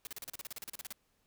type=noise bursts; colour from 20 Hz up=white; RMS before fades=-43 dBFS; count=16; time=0.05-0.925 s; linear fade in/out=0 ms; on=20 ms; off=37 ms; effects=pink hiss -75 dBFS RMS until 1.26 s